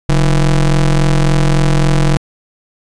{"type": "ring-modulated tone", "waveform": "square", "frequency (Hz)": 83.3, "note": "E2", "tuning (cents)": 19, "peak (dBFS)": -6, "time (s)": [0.09, 2.17], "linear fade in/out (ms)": 0, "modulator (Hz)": 61.5, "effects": ["resampled to 22050 Hz"]}